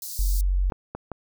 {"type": "high-pass noise", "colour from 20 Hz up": "white", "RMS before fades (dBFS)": -35, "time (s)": [0.02, 0.41], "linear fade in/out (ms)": 2, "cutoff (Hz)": 4200, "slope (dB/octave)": 48}
{"type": "tone", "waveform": "sine", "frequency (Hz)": 46.25, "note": "F#1", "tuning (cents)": 0, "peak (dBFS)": -19, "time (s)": [0.19, 0.7], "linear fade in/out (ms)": 0}
{"type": "clicks", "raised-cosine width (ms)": 1, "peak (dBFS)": -18, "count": 3, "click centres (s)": [0.722, 0.95, 1.117]}
{"effects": []}